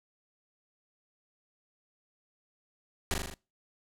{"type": "noise with echo", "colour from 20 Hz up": "pink", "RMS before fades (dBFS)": -29, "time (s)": [3.11, 3.14], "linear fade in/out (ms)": 0, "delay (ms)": 40, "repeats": 5, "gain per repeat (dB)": -3, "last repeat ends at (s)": 3.34, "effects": ["noise-tail reverb RT60 0.3 s tail -24 dB re dry", "low-pass 12000 Hz 12 dB/octave"]}